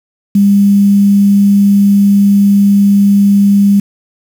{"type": "tone with quantisation", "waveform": "sine", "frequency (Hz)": 200.6, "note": "G3", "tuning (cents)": 40, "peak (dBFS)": -4, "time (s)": [0.35, 3.8], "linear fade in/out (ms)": 5, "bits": 5, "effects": []}